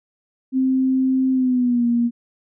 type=tone with pitch glide; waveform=sine; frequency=261.6 to 237.1 Hz; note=C4 to A#3; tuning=0 to +30 cents; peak=-15 dBFS; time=0.52-2.11 s; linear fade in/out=50 ms; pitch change=-170 cents; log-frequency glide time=1.32-1.86 s; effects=none